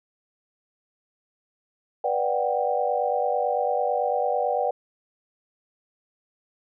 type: chord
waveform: sine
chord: G major seventh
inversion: first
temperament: just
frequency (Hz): 490 / 588 / 735 / 784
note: B4 / D5 / F#5 / G5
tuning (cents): -14 / +2 / -12 / 0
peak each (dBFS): -27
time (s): 2.04-4.71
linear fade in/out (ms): 5
effects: none